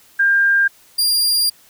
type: tone pair in turn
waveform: sine / sawtooth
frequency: 1600 / 4795 Hz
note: G6 / D8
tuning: +35 / +35 cents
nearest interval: octave + perfect fifth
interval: 1900 cents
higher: second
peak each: -11 dBFS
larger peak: neither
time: 0.19-0.68 / 0.98-1.5 s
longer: second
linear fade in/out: 10 ms
effects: white hiss -50 dBFS RMS until 1.69 s